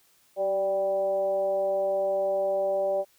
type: tone with frequency modulation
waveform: sine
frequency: 584 Hz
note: D5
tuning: 10 cents flat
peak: -23 dBFS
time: 0.36-3.05 s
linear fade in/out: 50 ms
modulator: 199 Hz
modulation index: 0.6
effects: white hiss -63 dBFS RMS until 3.18 s